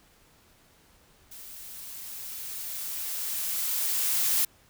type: noise with level ramp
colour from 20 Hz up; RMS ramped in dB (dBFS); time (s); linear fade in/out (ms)
blue; -45 to -24; 1.31-4.45; 5
effects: pink hiss -60 dBFS RMS until 4.69 s